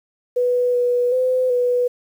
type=tone with pitch steps; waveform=sine; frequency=493.1 / 489.1 / 510 / 491.9 Hz; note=B4 / B4 / C5 / B4; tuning=-3 / -17 / -44 / -7 cents; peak=-15 dBFS; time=0.36-1.88 s; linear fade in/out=10 ms; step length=380 ms; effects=8-bit